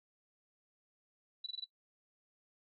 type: tone bursts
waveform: sine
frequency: 3951 Hz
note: B7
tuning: in tune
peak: -38 dBFS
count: 5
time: 1.44-1.644 s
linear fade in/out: 5 ms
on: 24 ms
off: 21 ms
effects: noise-tail reverb RT60 0.1 s tail -17 dB re dry